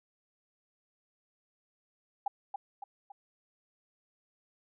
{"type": "tone with echo", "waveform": "sine", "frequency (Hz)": 805, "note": "G5", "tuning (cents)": 46, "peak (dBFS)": -27, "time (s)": [2.26, 2.28], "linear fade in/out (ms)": 5, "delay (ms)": 280, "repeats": 3, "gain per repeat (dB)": -6, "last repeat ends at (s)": 3.12, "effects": []}